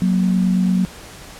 sine tone pair together, 184.9 / 233.9 Hz, F#3 / A#3, -1 / +6 cents, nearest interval major third, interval 407 cents, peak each -14 / -22 dBFS, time 0.02-0.85 s, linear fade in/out 0 ms, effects pink hiss -38 dBFS RMS until 1.39 s + low-pass 11000 Hz 12 dB/octave

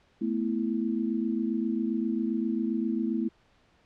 sine chord, A suspended second, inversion none, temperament just, 220 / 247.5 / 330 Hz, A3 / B3 / E4, 0 / +4 / +2 cents, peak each -29 / -31 / -31 dBFS, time 0.21-3.29 s, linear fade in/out 10 ms, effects pink hiss -64 dBFS RMS until 3.85 s + low-pass 4000 Hz 12 dB/octave

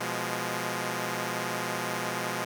5% pulse chord, F diminished, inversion second, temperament equal, 123.47 / 174.61 / 207.7 Hz, Cb3 / F3 / Ab3, 0 / 0 / 0 cents, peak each -23 dBFS, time 0-2.45 s, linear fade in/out 10 ms, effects none

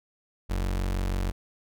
35% pulse tone, 46.25 Hz, F#1, in tune, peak -24 dBFS, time 0.49-1.32 s, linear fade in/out 20 ms, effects none

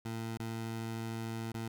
20% pulse tone with dropouts, 113.3 Hz, A#2, 49 cents flat, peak -32 dBFS, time 0.05-1.68 s, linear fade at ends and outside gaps 5 ms, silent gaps 0.374-0.396 / 1.52-1.542 s, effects none

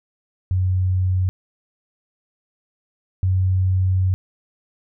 sine tone pair in turn, 92.5 / 93.3 Hz, F#2 / F#2, 0 / +15 cents, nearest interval unison, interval 15 cents, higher second, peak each -16 / -15 dBFS, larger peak second, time 0.51-1.29 / 3.23-4.14 s, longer second, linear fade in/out 0 ms, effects none

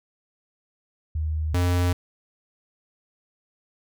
sine / square tone pair in turn, 77.78 / 88.81 Hz, D#2 / F2, 0 / +30 cents, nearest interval major second, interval 230 cents, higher second, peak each -23 / -20 dBFS, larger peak second, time 1.15-1.54 / 1.54-1.93 s, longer neither, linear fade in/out 5 ms, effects none

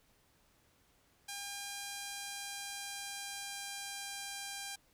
5% pulse tone with pitch glide, 804 to 798 Hz, G5 to G5, +44 to +31 cents, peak -29 dBFS, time 1.28-4.76 s, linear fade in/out 10 ms, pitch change -13 cents, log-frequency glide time 1.7-4.57 s, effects pink hiss -70 dBFS RMS until 4.93 s

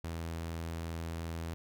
sawtooth tone, 82.7 Hz, E2, 6 cents sharp, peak -33 dBFS, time 0.04-1.54 s, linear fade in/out 0 ms, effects none

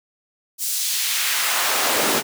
pink noise with high-pass filter sweep, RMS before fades -21 dBFS, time 0.58-2.23 s, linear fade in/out 50 ms, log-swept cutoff 7500 to 260 Hz, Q 0.88, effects none

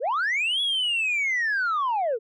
sine linear two-way sweep, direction up then down, 415.9 to 3397 to 415.9 Hz, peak -20 dBFS, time 0-2.19 s, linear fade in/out 50 ms, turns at 0.61 s, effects tanh soft clip ceiling -20 dBFS

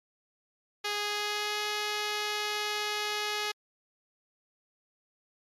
5% pulse tone with pitch glide, 414.1 to 419.4 Hz, G#4 to G#4, -5 to +17 cents, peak -18 dBFS, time 0.84-3.52 s, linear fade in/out 10 ms, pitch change +22 cents, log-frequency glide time 0.97-1.6 s, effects low-pass 9000 Hz 12 dB/octave + MP3 96 kbps

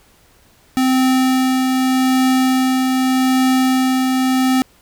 square tone with tremolo, 259.3 Hz, C4, 15 cents flat, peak -12 dBFS, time 0.77-4.62 s, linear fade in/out 0 ms, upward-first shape triangle, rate 0.83 Hz, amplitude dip 30%, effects pink hiss -52 dBFS RMS until 4.81 s

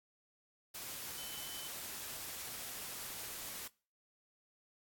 sine tone in noise, 3037 Hz, F#7, 44 cents sharp, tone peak -50 dBFS, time 1.17-1.68 s, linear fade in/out 10 ms, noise white, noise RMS -45 dBFS, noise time 0.74-3.68 s, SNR -8 dB, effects noise-tail reverb RT60 0.4 s tail -24 dB re dry + AAC 64 kbps

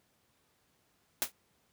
white noise with exponential decay, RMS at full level -26 dBFS, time 1.22-1.32 s, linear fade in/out 0 ms, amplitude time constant 20 ms, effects pink hiss -72 dBFS RMS until 1.72 s + high-pass 80 Hz 12 dB/octave

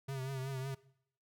square tone with vibrato, 133.5 Hz, C3, 35 cents sharp, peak -38 dBFS, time 0.08-0.75 s, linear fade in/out 10 ms, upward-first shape triangle, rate 5.4 Hz, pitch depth 61 cents each way, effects noise-tail reverb RT60 0.7 s tail -20 dB re dry

